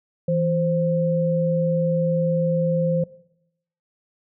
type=tone pair together; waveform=sine; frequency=164.81 / 523.2 Hz; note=E3 / C5; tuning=0 / 0 cents; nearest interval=octave + minor sixth; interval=2000 cents; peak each=-21 dBFS; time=0.28-3.04 s; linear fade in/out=5 ms; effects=noise-tail reverb RT60 0.8 s tail -20 dB re dry